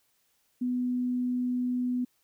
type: tone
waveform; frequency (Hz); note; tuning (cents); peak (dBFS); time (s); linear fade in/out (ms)
sine; 248.5; B3; +11; -26; 0.61-2.05; 10
effects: white hiss -71 dBFS RMS until 2.23 s